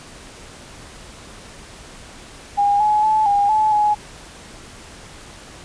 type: tone with pitch steps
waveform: sine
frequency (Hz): 812 / 846 / 864 / 810 / 861 / 839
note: G#5 / G#5 / A5 / G#5 / A5 / G#5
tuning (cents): -39 / +32 / -32 / -43 / -38 / +17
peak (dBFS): -13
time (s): 2.57-3.95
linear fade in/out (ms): 20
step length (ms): 230
effects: pink hiss -40 dBFS RMS until 5.64 s + resampled to 22050 Hz